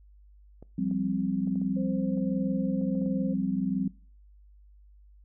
clicks, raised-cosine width 2 ms, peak -33 dBFS, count 10, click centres 0.626 / 0.912 / 1.474 / 1.557 / 1.616 / 2.175 / 2.814 / 2.953 / 3.017 / 3.06 s
sine chord, F suspended second, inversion none, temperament equal, 174.61 / 196 / 261.6 Hz, F3 / G3 / C4, 0 / 0 / 0 cents, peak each -32 / -29 / -30 dBFS, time 0.78-3.88 s, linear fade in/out 5 ms
sine tone, 523.3 Hz, C5, in tune, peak -37 dBFS, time 1.76-3.34 s, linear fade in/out 10 ms
effects noise-tail reverb RT60 0.4 s tail -22 dB re dry + added 50 Hz sine -52 dBFS peak until 5.24 s

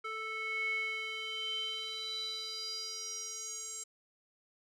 square tone with band-pass filter sweep, 440 Hz, A4, in tune, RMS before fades -39 dBFS, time 0.04-3.84 s, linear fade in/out 10 ms, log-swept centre 1700 to 7500 Hz, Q 7.1, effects none

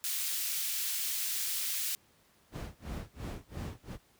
white high-pass noise, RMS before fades -34 dBFS, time 0.04-1.95 s, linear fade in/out 0 ms, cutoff 2400 Hz, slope 12 dB/octave
brown noise with tremolo, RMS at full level -34 dBFS, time 2.51-3.98 s, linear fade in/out 50 ms, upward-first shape sine, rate 2.9 Hz, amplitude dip 100%
effects pink hiss -66 dBFS RMS until 4.19 s + high-pass 60 Hz 12 dB/octave

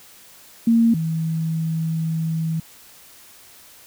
sine tone pair in turn, 230 / 161.65 Hz, A#3 / E3, -23 / -34 cents, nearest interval tritone, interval 611 cents, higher first, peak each -12 / -20 dBFS, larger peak first, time 0.67-0.94 / 0.94-2.6 s, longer second, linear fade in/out 5 ms, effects white hiss -47 dBFS RMS until 3.86 s

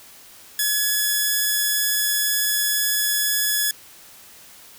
5% pulse tone, 1698 Hz, G#6, 38 cents sharp, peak -8 dBFS, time 0.59-3.71 s, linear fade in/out 2 ms, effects white hiss -46 dBFS RMS until 4.78 s

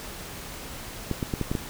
clicks, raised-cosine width 3 ms, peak -13 dBFS, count 6, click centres 1.113 / 1.228 / 1.338 / 1.413 / 1.515 / 1.552 s, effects pink hiss -39 dBFS RMS until 1.69 s

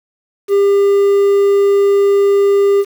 triangle tone with quantisation, 400 Hz, G4, 35 cents sharp, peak -6 dBFS, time 0.48-2.85 s, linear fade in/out 50 ms, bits 6, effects none

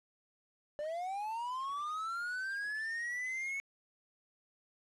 triangle linear sweep, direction up, 582 to 2217 Hz, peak -34 dBFS, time 0.79-3.6 s, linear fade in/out 0 ms, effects resampled to 24000 Hz + 10-bit

